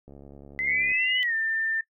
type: click train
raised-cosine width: 2 ms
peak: -33 dBFS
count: 60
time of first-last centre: 0.08-0.918 s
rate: 70.4 Hz
type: linear sweep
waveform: sine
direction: up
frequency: 2006 to 3034 Hz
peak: -25 dBFS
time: 0.59-1.23 s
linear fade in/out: 0 ms
type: tone with pitch glide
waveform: sine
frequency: 2023 to 1791.9 Hz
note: B6 to A6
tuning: +41 to +31 cents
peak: -24 dBFS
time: 0.67-1.81 s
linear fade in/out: 5 ms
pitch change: -210 cents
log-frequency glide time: 1.2-1.34 s
effects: noise-tail reverb RT60 0.1 s tail -20 dB re dry